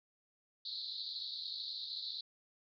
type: band-pass noise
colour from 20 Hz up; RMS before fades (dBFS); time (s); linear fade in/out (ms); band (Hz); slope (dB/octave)
white; -43; 0.65-2.21; 5; 3800 to 4400; 96
effects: none